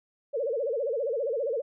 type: tone with vibrato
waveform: sine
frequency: 508 Hz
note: B4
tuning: 49 cents sharp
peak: -26 dBFS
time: 0.33-1.62 s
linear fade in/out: 20 ms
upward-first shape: sine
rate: 15 Hz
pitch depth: 240 cents each way
effects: none